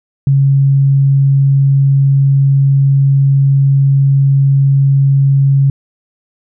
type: tone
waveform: sine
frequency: 137.7 Hz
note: C#3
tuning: 11 cents flat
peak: -6 dBFS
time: 0.27-5.7 s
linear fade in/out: 2 ms
effects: none